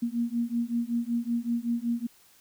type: beating tone pair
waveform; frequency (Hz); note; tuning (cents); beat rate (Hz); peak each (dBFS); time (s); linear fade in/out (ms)
sine; 233.1 / 238.4; A#3 / A#3; 0 / +39; 5.3; -29; 0.02-2.07; 10
effects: white hiss -59 dBFS RMS until 2.4 s